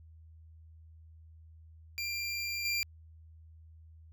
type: tone with level steps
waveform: 25% pulse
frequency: 2378 Hz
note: D7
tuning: 21 cents sharp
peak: -30 / -26 dBFS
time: 1.98-2.83 s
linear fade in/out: 0 ms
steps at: 2.65 s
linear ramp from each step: 2 ms
effects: added 80 Hz sine -52 dBFS peak until 4.12 s

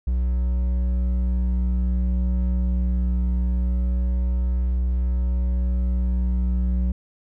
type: tone pair together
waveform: triangle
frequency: 61.74 / 185.01 Hz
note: B1 / F#3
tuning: 0 / 0 cents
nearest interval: octave + perfect fifth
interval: 1900 cents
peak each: -17 / -29 dBFS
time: 0.07-6.92 s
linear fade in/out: 5 ms
effects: none

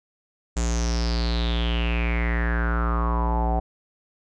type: tone with low-pass filter sweep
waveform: square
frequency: 58.27 Hz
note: A#1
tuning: in tune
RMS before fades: -23 dBFS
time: 0.56-3.6 s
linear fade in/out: 10 ms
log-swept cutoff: 7300 to 740 Hz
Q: 7.5
effects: none

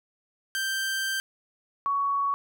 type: tone pair in turn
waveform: sawtooth / sine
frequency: 1568 / 1119.7 Hz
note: G6 / C#6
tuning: 0 / +17 cents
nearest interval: tritone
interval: 583 cents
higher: first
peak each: -23 dBFS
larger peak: neither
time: 0.55-1.2 / 1.86-2.34 s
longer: first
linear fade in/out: 0 ms
effects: none

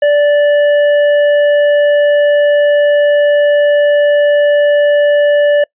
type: tone with tanh clipping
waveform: sine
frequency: 584 Hz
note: D5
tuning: 10 cents flat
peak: -8 dBFS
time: 0.02-5.64 s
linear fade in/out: 5 ms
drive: 10 dB
effects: noise-tail reverb RT60 0.1 s tail -26 dB re dry + resampled to 8000 Hz

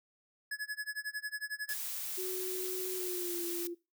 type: tone with tremolo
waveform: square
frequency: 1700 Hz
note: G#6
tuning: 40 cents sharp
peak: -34 dBFS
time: 0.51-1.74 s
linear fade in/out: 5 ms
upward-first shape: sine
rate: 11 Hz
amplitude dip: 100%
type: noise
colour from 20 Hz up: blue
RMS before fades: -39 dBFS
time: 1.69-3.67 s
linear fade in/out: 0 ms
type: tone with pitch glide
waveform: sine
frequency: 370 to 345.2 Hz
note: F#4 to F4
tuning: 0 to -20 cents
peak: -37 dBFS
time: 2.17-3.75 s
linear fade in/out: 20 ms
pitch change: -120 cents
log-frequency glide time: 2.96-3.39 s
effects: noise-tail reverb RT60 0.3 s tail -23 dB re dry

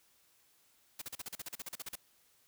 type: noise bursts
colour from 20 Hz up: white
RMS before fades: -42 dBFS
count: 15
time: 0.99-1.956 s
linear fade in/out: 5 ms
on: 28 ms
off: 39 ms
effects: white hiss -69 dBFS RMS until 2.47 s

